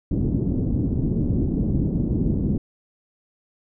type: low-pass noise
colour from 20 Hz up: white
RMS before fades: -22 dBFS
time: 0.11-2.58 s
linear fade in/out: 5 ms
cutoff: 280 Hz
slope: 24 dB/octave
effects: none